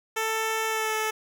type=tone with pitch glide; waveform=10% pulse; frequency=442.9 to 435.5 Hz; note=A4 to A4; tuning=+11 to -18 cents; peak=-17 dBFS; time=0.16-1.11 s; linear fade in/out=10 ms; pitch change=-29 cents; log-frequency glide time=0.67-0.94 s; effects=none